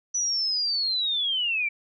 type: linear sweep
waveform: sine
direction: down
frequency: 5970 to 2295 Hz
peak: -23 dBFS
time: 0.14-1.69 s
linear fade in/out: 10 ms
effects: none